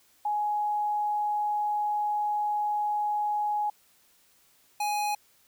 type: tone pair in turn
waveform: sine / square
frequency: 836 / 832.7 Hz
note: G#5 / G#5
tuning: +11 / +4 cents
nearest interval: unison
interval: 7 cents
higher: first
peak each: -25 / -27 dBFS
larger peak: first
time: 0.25-3.7 / 4.8-5.15 s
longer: first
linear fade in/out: 5 ms
effects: white hiss -63 dBFS RMS until 5.47 s